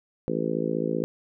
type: harmonic tone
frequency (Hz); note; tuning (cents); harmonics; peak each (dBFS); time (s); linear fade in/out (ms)
55.3; A1; +9; 3 / 4 / 5 / 6 / 7 / 8 / 9; -32 / -32 / -32 / -32 / -32 / -32 / -32; 0.28-1.04; 0
effects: none